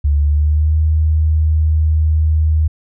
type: tone with pitch glide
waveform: sine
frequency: 72.4 to 78.05 Hz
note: D2 to D#2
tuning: -24 to +6 cents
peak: -10 dBFS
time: 0.04-2.68 s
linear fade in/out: 10 ms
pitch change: +130 cents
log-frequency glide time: 0.17-0.78 s
effects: none